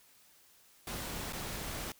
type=noise with dropouts; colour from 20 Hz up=pink; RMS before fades=-40 dBFS; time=0.87-1.92 s; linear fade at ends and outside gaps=2 ms; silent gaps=1.325-1.331 s; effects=white hiss -63 dBFS RMS until 1.99 s